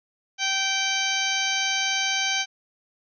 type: harmonic tone with a mistuned harmonic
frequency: 777 Hz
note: G5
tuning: 16 cents flat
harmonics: 1 / 2 / 3 / 4 / 5 / 6 / 7 / 8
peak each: -32 / -30 / -28 / -28 / -33 / -33 / -34 / -31 dBFS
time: 0.38-2.46 s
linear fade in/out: 50 ms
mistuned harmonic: 7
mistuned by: +49 cents
effects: none